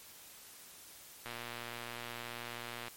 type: click train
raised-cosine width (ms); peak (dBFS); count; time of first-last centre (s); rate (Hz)
0.3; -26; 194; 1.26-2.882; 119
effects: white hiss -54 dBFS RMS until 2.96 s + MP3 64 kbps